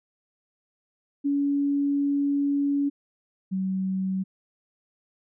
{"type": "tone pair in turn", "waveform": "sine", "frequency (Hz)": [283.1, 189.51], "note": ["C#4", "F#3"], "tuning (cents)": [37, 42], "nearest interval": "perfect fifth", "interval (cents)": 695, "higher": "first", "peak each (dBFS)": [-21, -24], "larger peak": "first", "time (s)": [[1.24, 2.9], [3.51, 4.24]], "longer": "first", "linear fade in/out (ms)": 20, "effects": []}